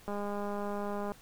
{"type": "click train", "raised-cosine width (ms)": 1, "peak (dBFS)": -24, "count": 213, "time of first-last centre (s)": [0.08, 1.119], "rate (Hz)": 204, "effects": ["pink hiss -57 dBFS RMS until 1.21 s"]}